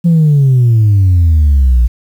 sine exponential sweep, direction down, 174.3 to 57.2 Hz, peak -3 dBFS, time 0.04-1.88 s, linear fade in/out 20 ms, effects tanh soft clip ceiling -3 dBFS + 7-bit

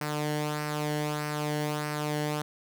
sawtooth tone with flanger, 149.9 Hz, D3, 36 cents sharp, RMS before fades -31 dBFS, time 0.01-2.42 s, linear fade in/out 2 ms, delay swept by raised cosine 0.28 to 0.82 ms, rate 1.6 Hz, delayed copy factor -0.55, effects none

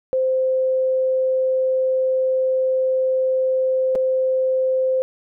sine tone with dropouts, 520 Hz, C5, 11 cents flat, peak -16 dBFS, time 0.13-5.02 s, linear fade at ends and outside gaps 0 ms, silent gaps 3.952-3.957 s, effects none

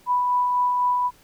sine tone with tremolo, 987.8 Hz, B5, in tune, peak -17 dBFS, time 0.06-1.11 s, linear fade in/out 50 ms, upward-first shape sine, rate 4 Hz, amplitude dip 25%, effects pink hiss -55 dBFS RMS until 1.23 s

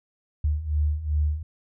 sine beating tone pair, 73.42 / 76.02 Hz, D2 / D#2, 0 / -40 cents, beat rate 2.6 Hz, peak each -27 / -23 dBFS, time 0.44-1.43 s, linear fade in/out 5 ms, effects none

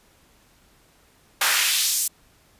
pink noise with high-pass filter sweep, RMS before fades -21 dBFS, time 1.41-2.08 s, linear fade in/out 5 ms, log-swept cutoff 1100 to 8400 Hz, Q 1.2, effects pink hiss -58 dBFS RMS until 2.59 s + resampled to 32000 Hz

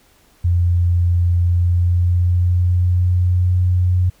sine tone with pitch glide, 87.31 to 90.23 Hz, F2 to F#2, 0 to -43 cents, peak -12 dBFS, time 0.44-4.1 s, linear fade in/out 10 ms, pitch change +57 cents, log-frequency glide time 1.41-3.47 s, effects pink hiss -54 dBFS RMS until 4.2 s

